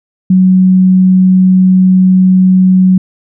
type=tone; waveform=sine; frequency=185.9 Hz; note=F#3; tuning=8 cents sharp; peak=-3 dBFS; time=0.3-2.98 s; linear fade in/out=5 ms; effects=none